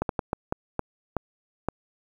slowing click train, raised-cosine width 1 ms, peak -11 dBFS, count 8, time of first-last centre 0.02-1.686 s, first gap 72 ms, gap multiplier 1.39, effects 8-bit

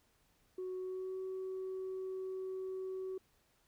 sine tone with pitch glide, 370 to 376.9 Hz, F#4 to F#4, 0 to +32 cents, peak -37 dBFS, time 0.58-3.18 s, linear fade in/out 5 ms, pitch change +32 cents, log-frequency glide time 0.76-1.19 s, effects tanh soft clip ceiling -36 dBFS + pink hiss -73 dBFS RMS until 3.67 s

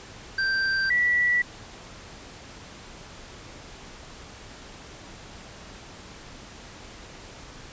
square / sine tone pair in turn, 1568 / 1951.1 Hz, G6 / B6, 0 / -22 cents, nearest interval major third, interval 378 cents, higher second, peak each -23 / -19 dBFS, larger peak second, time 0.38-0.9 / 0.9-1.42 s, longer neither, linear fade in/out 5 ms, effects pink hiss -44 dBFS RMS until 7.72 s + resampled to 16000 Hz

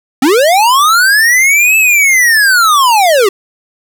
square linear two-way sweep, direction up then down, 244.3 to 2637 to 371.4 Hz, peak -6 dBFS, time 0.22-3.29 s, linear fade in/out 5 ms, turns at 1.77 s, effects none

